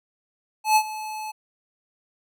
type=tone with ADSR envelope; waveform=square; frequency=862 Hz; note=A5; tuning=36 cents flat; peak=-14 dBFS; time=0.64-1.32 s; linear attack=120 ms; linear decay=66 ms; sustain=-17 dB; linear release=17 ms; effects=none